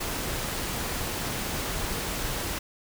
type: noise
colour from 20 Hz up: pink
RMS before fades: -31 dBFS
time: 0-2.59 s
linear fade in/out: 10 ms
effects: none